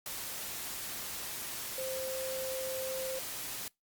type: tone in noise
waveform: sine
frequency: 523.3 Hz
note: C5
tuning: in tune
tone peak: -36 dBFS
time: 1.78-3.19 s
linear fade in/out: 2 ms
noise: white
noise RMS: -40 dBFS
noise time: 0.06-3.68 s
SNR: +1 dB
effects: noise-tail reverb RT60 0.2 s tail -25 dB re dry + Opus 48 kbps

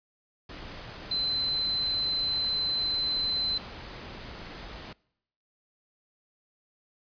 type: tone in noise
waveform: sine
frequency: 4062 Hz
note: B7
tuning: 48 cents sharp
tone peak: -26 dBFS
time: 1.11-3.58 s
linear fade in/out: 5 ms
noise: pink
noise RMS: -42 dBFS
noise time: 0.49-4.93 s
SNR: +13 dB
effects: noise-tail reverb RT60 0.8 s tail -25 dB re dry + resampled to 11025 Hz

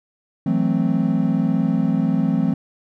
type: chord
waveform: triangle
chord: F# half-diminished seventh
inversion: third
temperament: equal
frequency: 164.81 / 185 / 220 / 261.6 Hz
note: E3 / F#3 / A3 / C4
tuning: 0 / 0 / 0 / 0 cents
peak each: -20 dBFS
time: 0.46-2.54 s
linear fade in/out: 5 ms
effects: none

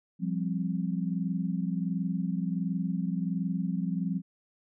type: chord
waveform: sine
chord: F suspended second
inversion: none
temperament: equal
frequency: 174.61 / 196 / 261.6 Hz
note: F3 / G3 / C4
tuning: 0 / 0 / 0 cents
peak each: -30 / -32 / -36 dBFS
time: 0.19-4.22 s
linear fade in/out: 50 ms
effects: none

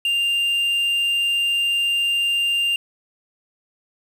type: tone with quantisation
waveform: triangle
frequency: 2794 Hz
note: F7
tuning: in tune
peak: -16 dBFS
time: 0.05-2.76 s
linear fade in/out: 2 ms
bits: 7
effects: none

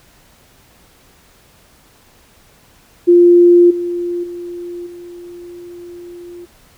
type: tone with level steps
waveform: sine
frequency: 349.2 Hz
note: F4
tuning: in tune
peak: -4 / -17 / -24 / -30 dBFS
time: 3.07-6.46 s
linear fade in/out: 20 ms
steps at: 3.7 / 4.23 / 4.86 s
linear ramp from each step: 10 ms
effects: pink hiss -49 dBFS RMS until 6.77 s

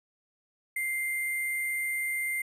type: tone with sample-and-hold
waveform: sine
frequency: 2093 Hz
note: C7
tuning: in tune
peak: -28 dBFS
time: 0.76-2.42 s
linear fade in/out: 5 ms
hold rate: 11025 Hz
effects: resampled to 32000 Hz

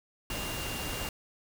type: tone in noise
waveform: sine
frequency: 2794 Hz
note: F7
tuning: in tune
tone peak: -41 dBFS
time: 0.3-1.09 s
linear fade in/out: 2 ms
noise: pink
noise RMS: -36 dBFS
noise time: 0.3-1.09 s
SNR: -8 dB
effects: none

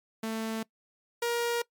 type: tone pair in turn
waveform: sawtooth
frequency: 222.5 / 472.7 Hz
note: A3 / A#4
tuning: +20 / +24 cents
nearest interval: octave + minor second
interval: 1304 cents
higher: second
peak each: -27 / -23 dBFS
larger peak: second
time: 0.23-0.63 / 1.22-1.62 s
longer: neither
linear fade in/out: 5 ms
effects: noise-tail reverb RT60 0.1 s tail -22 dB re dry + MP3 96 kbps

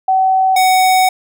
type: tone pair in turn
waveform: sine / square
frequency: 759 / 747.3 Hz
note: F#5 / F#5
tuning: +44 / +17 cents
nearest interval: unison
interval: 27 cents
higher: first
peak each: -9 dBFS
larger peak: neither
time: 0.08-0.56 / 0.56-1.09 s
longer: second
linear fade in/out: 5 ms
effects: none

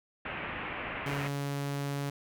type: low-pass noise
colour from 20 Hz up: white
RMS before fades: -38 dBFS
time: 0.25-1.28 s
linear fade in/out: 5 ms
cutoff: 2700 Hz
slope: 48 dB/octave
type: tone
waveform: sawtooth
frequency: 141.3 Hz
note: C#3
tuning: 34 cents sharp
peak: -28 dBFS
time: 1.06-2.1 s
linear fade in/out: 5 ms
effects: none

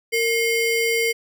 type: ring-modulated tone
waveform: square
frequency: 1300 Hz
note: E6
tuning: 24 cents flat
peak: -16 dBFS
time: 0.12-1.13 s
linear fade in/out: 20 ms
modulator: 841 Hz
effects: none

